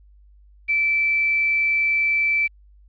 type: tone with quantisation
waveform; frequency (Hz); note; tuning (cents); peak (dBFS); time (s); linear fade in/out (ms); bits
sine; 2325; D7; -18; -17; 0.68-2.48; 20; 7
effects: added 50 Hz sine -48 dBFS peak until 2.88 s + resampled to 11025 Hz